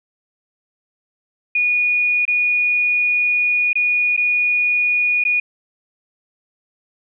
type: tone with dropouts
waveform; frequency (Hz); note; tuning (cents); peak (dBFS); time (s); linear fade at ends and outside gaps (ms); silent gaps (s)
sine; 2454; D#7; -25; -14; 1.55-5.4; 5; 2.253-2.278 / 3.731-3.754 / 4.166-4.175 / 5.239-5.25
effects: none